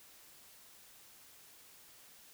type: silence
effects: white hiss -59 dBFS RMS until 2.33 s